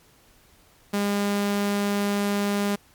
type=tone; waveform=sawtooth; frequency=202.8 Hz; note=G#3; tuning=41 cents flat; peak=-18 dBFS; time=0.93-2.76 s; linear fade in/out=10 ms; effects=pink hiss -57 dBFS RMS until 2.94 s + MP3 96 kbps